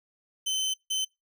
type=tone pair in turn; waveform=25% pulse; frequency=3065 / 3065 Hz; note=G7 / G7; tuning=-40 / -40 cents; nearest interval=unison; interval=0 cents; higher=neither; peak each=-23 dBFS; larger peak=neither; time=0.46-0.74 / 0.9-1.05 s; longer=first; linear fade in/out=10 ms; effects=noise-tail reverb RT60 0.2 s tail -25 dB re dry